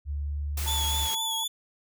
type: tone with pitch glide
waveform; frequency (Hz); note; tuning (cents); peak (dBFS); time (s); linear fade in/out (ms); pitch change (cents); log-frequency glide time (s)
sine; 72.2 to 72.7; D2 to D2; -29 to -17; -28; 0.05-1.09; 50; +12; 0.24-0.32
type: noise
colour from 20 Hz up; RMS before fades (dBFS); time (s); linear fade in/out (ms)
white; -35; 0.57-1.15; 5
type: tone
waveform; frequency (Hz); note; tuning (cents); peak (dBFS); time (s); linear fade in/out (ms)
sine; 890; A5; +20; -34; 0.66-1.44; 5
type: tone with vibrato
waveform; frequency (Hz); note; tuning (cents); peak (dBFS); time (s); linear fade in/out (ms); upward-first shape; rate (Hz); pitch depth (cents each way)
sawtooth; 3406; G#7; +43; -25; 0.67-1.48; 10; triangle; 4; 48
effects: none